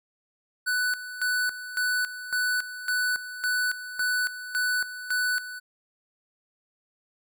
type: tone with tremolo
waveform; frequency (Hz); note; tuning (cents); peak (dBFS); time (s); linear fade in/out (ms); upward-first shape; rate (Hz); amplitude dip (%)
square; 1491; F#6; +13; -24; 0.66-5.6; 20; square; 1.8; 75
effects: none